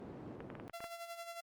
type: band-pass noise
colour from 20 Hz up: white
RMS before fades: -49 dBFS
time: 0-0.68 s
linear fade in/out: 0 ms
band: 110 to 380 Hz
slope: 12 dB/octave
type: clicks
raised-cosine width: 0.5 ms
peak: -32 dBFS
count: 7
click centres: 0.405 / 0.502 / 0.553 / 0.599 / 0.697 / 0.805 / 0.842 s
type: tone with tremolo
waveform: sawtooth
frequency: 680 Hz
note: F5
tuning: 46 cents flat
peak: -39 dBFS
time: 0.73-1.41 s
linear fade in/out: 10 ms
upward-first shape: sine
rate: 11 Hz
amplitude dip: 60%
effects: Opus 48 kbps